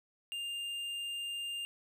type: tone with tanh clipping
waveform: sine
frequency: 2803 Hz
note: F7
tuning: 6 cents sharp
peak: -38 dBFS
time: 0.32-1.65 s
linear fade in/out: 0 ms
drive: 9 dB
effects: none